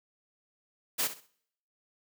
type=noise with echo; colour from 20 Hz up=white; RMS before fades=-29 dBFS; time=0.98-1.08 s; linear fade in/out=20 ms; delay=65 ms; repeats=3; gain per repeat=-12 dB; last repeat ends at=1.275 s; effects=noise-tail reverb RT60 0.7 s tail -25 dB re dry + high-pass 150 Hz 12 dB/octave